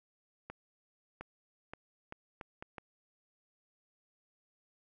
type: accelerating click train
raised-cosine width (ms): 0.5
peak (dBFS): -28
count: 7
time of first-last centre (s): 0.5-2.782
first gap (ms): 710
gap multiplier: 0.74
effects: none